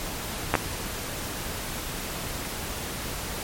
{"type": "clicks", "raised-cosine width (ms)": 0.5, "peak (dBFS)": -4, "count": 2, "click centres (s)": [0.54, 0.553], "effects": ["pink hiss -33 dBFS RMS until 3.43 s", "MP3 64 kbps"]}